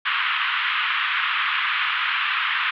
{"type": "band-pass noise", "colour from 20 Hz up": "pink", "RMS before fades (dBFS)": -23, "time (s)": [0.05, 2.71], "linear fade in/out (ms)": 10, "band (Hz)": [1100, 3300], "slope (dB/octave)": 48, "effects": []}